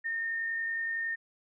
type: tone with amplitude modulation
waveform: sine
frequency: 1826 Hz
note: A#6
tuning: 36 cents flat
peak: -29 dBFS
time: 0.04-1.16 s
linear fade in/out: 20 ms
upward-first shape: sine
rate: 50.8 Hz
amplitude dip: 25%
effects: none